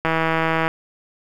click train, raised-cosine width 0.5 ms, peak -5 dBFS, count 103, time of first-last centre 0.05-0.68 s, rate 162 Hz, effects 7-bit

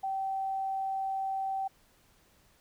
sine tone, 773 Hz, G5, 24 cents flat, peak -30 dBFS, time 0.03-1.68 s, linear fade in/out 10 ms, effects pink hiss -65 dBFS RMS until 2.6 s

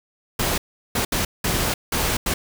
pink noise bursts at uneven times, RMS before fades -22 dBFS, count 6, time 0.39-0.58 / 0.95-1.05 / 1.12-1.25 / 1.44-1.74 / 1.92-2.17 / 2.26-2.34 s, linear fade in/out 5 ms, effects none

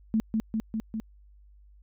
sine tone with echo, 220 Hz, A3, in tune, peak -21 dBFS, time 0.14-0.2 s, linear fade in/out 0 ms, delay 200 ms, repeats 4, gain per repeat -2 dB, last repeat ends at 1 s, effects added 50 Hz sine -52 dBFS peak until 1.82 s

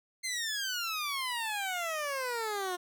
15% pulse exponential sweep, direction down, 2110 to 351.7 Hz, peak -26 dBFS, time 0.23-2.77 s, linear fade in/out 20 ms, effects none

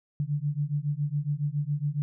sine beating tone pair, 142.7 / 149.9 Hz, D3 / D3, -49 / +36 cents, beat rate 7.2 Hz, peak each -29 dBFS, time 0.2-2.02 s, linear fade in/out 0 ms, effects none

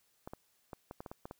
clicks, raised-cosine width 1 ms, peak -29 dBFS, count 9, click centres 0.275 / 0.335 / 0.732 / 0.911 / 1.005 / 1.062 / 1.115 / 1.255 / 1.311 s, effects white hiss -73 dBFS RMS until 1.39 s

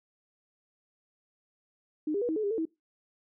sine tone with pitch steps, 305.5 / 403.6 / 483 / 318.5 / 431.3 / 403.5 / 448.4 / 322.9 Hz, D#4 / G#4 / B4 / D#4 / A4 / G#4 / A4 / E4, -32 / -49 / -39 / +41 / -35 / -50 / +33 / -36 cents, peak -27 dBFS, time 2.07-2.654 s, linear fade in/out 5 ms, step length 73 ms, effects noise-tail reverb RT60 0.2 s tail -21 dB re dry

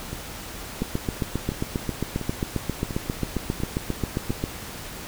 two click trains, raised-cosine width 3 ms, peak -18 / -11 dBFS, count 7 / 28, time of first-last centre 0.13-4.297 / 0.82-4.439 s, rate 1.44 / 7.46 Hz, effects pink hiss -37 dBFS RMS until 5.07 s

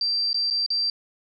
sine tone with dropouts, 4699 Hz, D8, in tune, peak -21 dBFS, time 0.01-0.9 s, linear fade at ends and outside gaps 2 ms, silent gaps 0.331-0.343 / 0.502-0.508 / 0.663-0.703 s, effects none

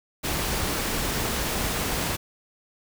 pink noise, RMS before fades -27 dBFS, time 0.23-2.17 s, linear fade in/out 20 ms, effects none

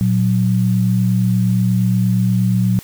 sine tone pair together, 116.54 / 185 Hz, A#2 / F#3, 0 / 0 cents, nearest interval minor sixth, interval 800 cents, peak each -15 dBFS, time 0.01-2.79 s, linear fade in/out 0 ms, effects white hiss -40 dBFS RMS until 2.83 s

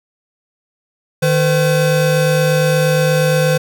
square tone pair together, 153.9 / 510.2 Hz, D#3 / C5, -19 / -44 cents, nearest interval octave + major sixth, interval 2075 cents, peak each -15 dBFS, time 1.22-3.58 s, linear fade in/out 10 ms, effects none

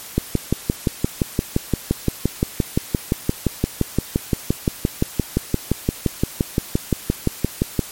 click train, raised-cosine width 3 ms, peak -3 dBFS, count 45, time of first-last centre 0.18-7.792 s, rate 5.78 Hz, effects white hiss -36 dBFS RMS until 7.91 s + MP3 64 kbps

